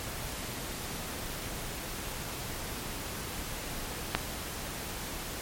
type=click; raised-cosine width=0.3 ms; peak=-8 dBFS; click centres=4.15 s; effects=pink hiss -38 dBFS RMS until 5.41 s + MP3 64 kbps